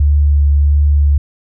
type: tone with vibrato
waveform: sine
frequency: 72.4 Hz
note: D2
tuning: 24 cents flat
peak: -7 dBFS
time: 0-1.18 s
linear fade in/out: 5 ms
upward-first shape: triangle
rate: 1.5 Hz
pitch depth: 17 cents each way
effects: none